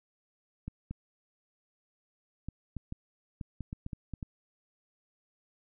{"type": "clicks", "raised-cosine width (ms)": 5, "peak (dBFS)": -25, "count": 12, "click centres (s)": [0.68, 0.91, 2.486, 2.767, 2.924, 3.412, 3.607, 3.729, 3.864, 3.932, 4.137, 4.228], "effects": []}